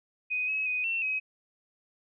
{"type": "tone with pitch steps", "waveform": "sine", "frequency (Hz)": [2499, 2563, 2497, 2699, 2539], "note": ["D#7", "E7", "D#7", "E7", "D#7"], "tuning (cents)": [7, -49, 6, 40, 34], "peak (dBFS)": -27, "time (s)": [0.3, 1.2], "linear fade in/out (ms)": 20, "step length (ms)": 180, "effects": []}